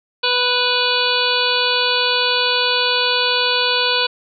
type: harmonic tone with a mistuned harmonic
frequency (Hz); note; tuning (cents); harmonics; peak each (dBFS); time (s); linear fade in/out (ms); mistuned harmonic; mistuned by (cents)
493.9; B4; 0; 1 / 2 / 3 / 5 / 6 / 7 / 8 / 9; -23 / -23 / -23 / -23 / -23 / -23 / -23 / -23; 0.23-4.07; 10; 6; -17
effects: none